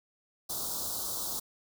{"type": "band-stop noise", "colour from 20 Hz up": "white", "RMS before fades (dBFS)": -35, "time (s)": [0.49, 1.4], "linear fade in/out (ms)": 10, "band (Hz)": [1300, 3700], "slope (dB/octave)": 48, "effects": []}